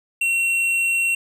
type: tone with tanh clipping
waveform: triangle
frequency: 2729 Hz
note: F7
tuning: 41 cents flat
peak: -19 dBFS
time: 0.21-1.15 s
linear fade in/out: 5 ms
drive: 13 dB
effects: none